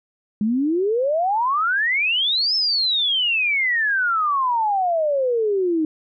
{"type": "exponential two-way sweep", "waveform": "sine", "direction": "up then down", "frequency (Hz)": [203.5, 5320, 305.5], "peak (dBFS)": -17, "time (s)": [0.41, 5.85], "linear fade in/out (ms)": 2, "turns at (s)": 2.55, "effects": []}